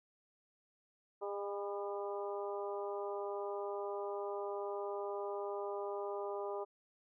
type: harmonic tone with a mistuned harmonic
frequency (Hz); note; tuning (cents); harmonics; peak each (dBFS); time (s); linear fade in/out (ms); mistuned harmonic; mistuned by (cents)
202.3; G#3; -45; 2 / 3 / 4 / 5 / 6; -40 / -44 / -46 / -48 / -50; 1.21-6.65; 20; 5; -33
effects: none